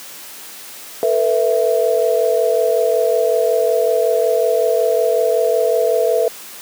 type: chord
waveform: sine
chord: A suspended second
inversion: none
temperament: equal with one note detuned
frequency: 448.5 / 493.9 / 659.3 Hz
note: A4 / B4 / E5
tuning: +33 / 0 / 0 cents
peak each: -17 dBFS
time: 1.03-6.28 s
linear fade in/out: 0 ms
effects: white hiss -35 dBFS RMS until 6.61 s + high-pass 200 Hz 12 dB/octave